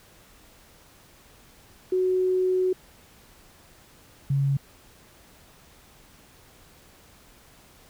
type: tone pair in turn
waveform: sine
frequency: 370 / 138.59 Hz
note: F#4 / C#3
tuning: 0 / 0 cents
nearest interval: octave + perfect fourth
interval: 1700 cents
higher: first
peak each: -20 dBFS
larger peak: neither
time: 1.92-2.73 / 4.3-4.57 s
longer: first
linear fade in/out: 5 ms
effects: pink hiss -54 dBFS RMS until 7.89 s